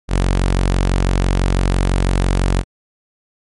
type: tone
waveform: sawtooth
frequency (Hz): 46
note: F#1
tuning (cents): -9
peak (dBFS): -9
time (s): 0.08-2.64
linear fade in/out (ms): 50
effects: MP3 48 kbps